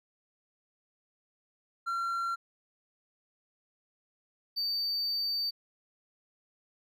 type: tone pair in turn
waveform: triangle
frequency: 1368 / 4601 Hz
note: F6 / D8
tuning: -36 / -36 cents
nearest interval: octave + major sixth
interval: 2100 cents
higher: second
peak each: -28 / -28 dBFS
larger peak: neither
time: 1.86-2.36 / 4.56-5.51 s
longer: second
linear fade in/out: 20 ms
effects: none